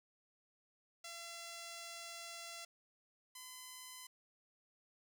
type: tone pair in turn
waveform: 5% pulse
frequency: 679 / 1017.4 Hz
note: F5 / C6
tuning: -49 / -49 cents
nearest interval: perfect fifth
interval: 700 cents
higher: second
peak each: -36 / -38 dBFS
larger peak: first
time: 1.04-2.65 / 3.35-4.07 s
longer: first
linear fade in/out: 5 ms
effects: none